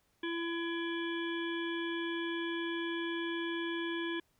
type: harmonic tone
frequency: 336.5 Hz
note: E4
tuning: 36 cents sharp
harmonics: 1 / 3 / 5 / 7 / 9 / 10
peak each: -35 / -45 / -41 / -47 / -50 / -45 dBFS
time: 0.23-4.2 s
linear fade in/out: 5 ms
effects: pink hiss -74 dBFS RMS until 4.39 s